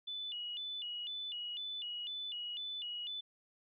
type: tone with vibrato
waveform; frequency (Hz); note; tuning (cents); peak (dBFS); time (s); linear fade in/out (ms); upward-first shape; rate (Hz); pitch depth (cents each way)
sine; 3189; G7; +29; -39; 0.07-3.21; 10; square; 2; 160
effects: none